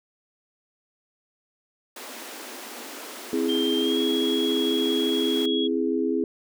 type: high-pass noise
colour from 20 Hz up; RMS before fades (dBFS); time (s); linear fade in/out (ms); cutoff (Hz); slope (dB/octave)
pink; -39; 1.96-5.46; 5; 230; 96
type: chord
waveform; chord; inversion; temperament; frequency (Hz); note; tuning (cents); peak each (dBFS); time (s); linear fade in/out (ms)
sine; C augmented; none; equal; 261.6 / 329.6 / 415.3; C4 / E4 / G#4; 0 / 0 / 0; -26; 3.33-6.24; 2
type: tone with pitch glide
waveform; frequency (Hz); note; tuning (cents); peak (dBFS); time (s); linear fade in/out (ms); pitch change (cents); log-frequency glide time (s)
sine; 3176 to 3320; G7 to G#7; +22 to -1; -27; 3.48-5.68; 20; +77; 3.79-3.99
effects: none